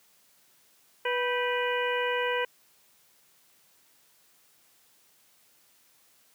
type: harmonic tone with a mistuned harmonic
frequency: 490.8 Hz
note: B4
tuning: 11 cents flat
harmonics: 1 / 2 / 3 / 4 / 5 / 6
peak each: -29 / -32 / -34 / -35 / -36 / -37 dBFS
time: 1.05-2.45 s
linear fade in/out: 5 ms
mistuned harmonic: 3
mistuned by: +91 cents
effects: white hiss -63 dBFS RMS until 6.34 s + high-pass 100 Hz 12 dB/octave